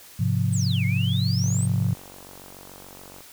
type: chord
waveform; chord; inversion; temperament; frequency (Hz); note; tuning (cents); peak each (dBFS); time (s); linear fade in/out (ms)
sine; F minor; first; equal; 103.83 / 130.81 / 174.61; Ab2 / C3 / F3; 0 / 0 / 0; -23 / -24 / -26; 0.19-1.94; 10
type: exponential two-way sweep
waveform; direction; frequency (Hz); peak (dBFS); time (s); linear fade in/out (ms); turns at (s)
sine; down then up; 8800 to 2101 to 8800; -30; 0.52-1.67; 20; 0.85
type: click train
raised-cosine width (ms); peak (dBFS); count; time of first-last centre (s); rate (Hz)
1; -30; 84; 1.44-3.206; 47
effects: white hiss -47 dBFS RMS until 3.32 s